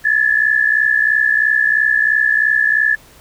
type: tone pair together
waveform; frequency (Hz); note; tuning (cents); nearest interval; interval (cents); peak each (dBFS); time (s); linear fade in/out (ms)
sine; 1697 / 1760; G#6 / A6; +37 / 0; minor second; 63; -14; 0.04-2.96; 20
effects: pink hiss -45 dBFS RMS until 3.2 s